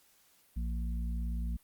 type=harmonic tone; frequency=58 Hz; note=A#1; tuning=8 cents flat; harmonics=1 / 3 / 4; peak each=-32 / -43 / -46 dBFS; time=0.56-1.57 s; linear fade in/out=10 ms; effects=white hiss -66 dBFS RMS until 1.63 s + Opus 48 kbps